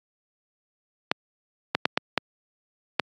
clicks, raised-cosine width 0.3 ms, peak -3 dBFS, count 6, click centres 1.115 / 1.75 / 1.855 / 1.975 / 2.177 / 2.997 s, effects high-pass 150 Hz 12 dB/octave + AAC 64 kbps

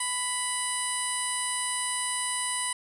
15% pulse tone with low-pass filter, 990 Hz, B5, 4 cents sharp, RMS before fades -30 dBFS, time 0-2.73 s, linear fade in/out 5 ms, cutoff 9300 Hz, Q 9.1, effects none

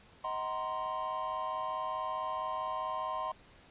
triangle chord, C half-diminished seventh, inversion first, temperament just, 627.9 / 753.5 / 941.9 / 1046.5 Hz, Eb5 / Gb5 / Bb5 / C6, +16 / +31 / +18 / 0 cents, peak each -39 / -40 / -39 / -34 dBFS, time 0.24-3.32 s, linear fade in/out 5 ms, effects pink hiss -59 dBFS RMS until 3.7 s + resampled to 8000 Hz

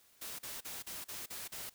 white noise bursts, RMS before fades -44 dBFS, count 7, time 0.21-1.698 s, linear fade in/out 10 ms, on 180 ms, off 38 ms, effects white hiss -66 dBFS RMS until 1.74 s

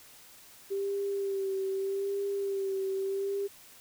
sine tone with vibrato, 392 Hz, G4, in tune, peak -29 dBFS, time 0.7-3.48 s, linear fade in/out 20 ms, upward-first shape sine, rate 0.81 Hz, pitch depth 32 cents each way, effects white hiss -54 dBFS RMS until 3.8 s

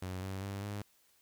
sawtooth tone with pitch steps, 92.5 / 95.71 / 99.02 / 102.46 Hz, F#2 / G2 / G2 / G#2, 0 / -41 / +18 / -23 cents, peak -34 dBFS, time 0.02-0.82 s, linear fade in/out 5 ms, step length 200 ms, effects white hiss -69 dBFS RMS until 1.21 s

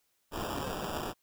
blue noise with sample-and-hold, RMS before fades -36 dBFS, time 0.31-1.14 s, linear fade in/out 50 ms, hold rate 2100 Hz, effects white hiss -75 dBFS RMS until 1.22 s

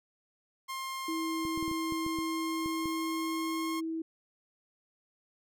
sawtooth tone with pitch glide, 1061 to 1075.2 Hz, C6 to C6, +24 to +47 cents, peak -32 dBFS, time 0.68-3.81 s, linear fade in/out 20 ms, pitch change +23 cents, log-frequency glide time 1.98-3.66 s
sine tone, 324.3 Hz, E4, 28 cents flat, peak -32 dBFS, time 1.08-4.02 s, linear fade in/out 5 ms
clicks, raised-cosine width 3 ms, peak -29 dBFS, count 10, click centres 1.452 / 1.576 / 1.627 / 1.68 / 1.714 / 1.923 / 2.064 / 2.187 / 2.66 / 2.857 s
effects none

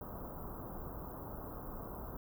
pink band-stop noise, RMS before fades -45 dBFS, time 0.01-2.17 s, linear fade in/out 2 ms, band 1300 to 14000 Hz, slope 48 dB/octave, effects none

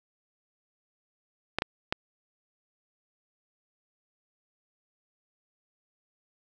clicks, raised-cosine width 0.3 ms, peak -10 dBFS, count 3, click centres 1.586 / 1.621 / 1.925 s, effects none

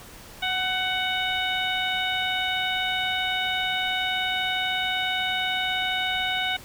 harmonic tone with a mistuned harmonic, 742 Hz, F#5, 5 cents sharp, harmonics 1 / 2 / 3 / 4 / 5, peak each -30 / -30 / -30 / -30 / -30 dBFS, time 0.42-6.57 s, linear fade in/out 10 ms, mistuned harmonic 2, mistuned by +20 cents, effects pink hiss -45 dBFS RMS until 6.64 s

